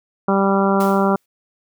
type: harmonic tone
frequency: 196 Hz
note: G3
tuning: in tune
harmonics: 1 / 2 / 3 / 4 / 5 / 6 / 7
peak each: -17 / -20 / -22 / -23 / -24 / -25 / -25 dBFS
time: 0.28-1.16 s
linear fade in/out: 5 ms
type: noise with exponential decay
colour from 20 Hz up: white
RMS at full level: -31 dBFS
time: 0.8-1.26 s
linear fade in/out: 5 ms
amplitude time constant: 100 ms
effects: none